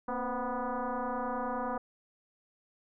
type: tone with frequency modulation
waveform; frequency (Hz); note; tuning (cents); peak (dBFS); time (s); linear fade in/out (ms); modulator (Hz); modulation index
sine; 233.1; A#3; 0; -31; 0.08-1.78; 5; 248; 4.3
effects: none